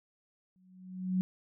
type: tone with exponential growth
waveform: sine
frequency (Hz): 185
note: F#3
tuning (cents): 0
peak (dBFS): -24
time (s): 0.56-1.21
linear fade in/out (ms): 0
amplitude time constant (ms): 140
effects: none